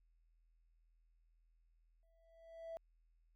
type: tone with exponential growth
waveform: triangle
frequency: 659.3 Hz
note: E5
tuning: in tune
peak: -39 dBFS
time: 2.03-2.77 s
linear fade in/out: 0 ms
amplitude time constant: 160 ms
effects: tanh soft clip ceiling -41 dBFS + added 41 Hz sine -70 dBFS peak until 3.35 s